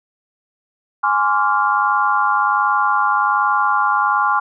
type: chord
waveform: sine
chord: D half-diminished seventh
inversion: second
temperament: equal with one note detuned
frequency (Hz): 830.6 / 1046.5 / 1147.8 / 1396.9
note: Ab5 / C6 / D6 / F6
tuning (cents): 0 / 0 / -40 / 0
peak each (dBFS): -19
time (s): 1.03-4.4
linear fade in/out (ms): 10
effects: none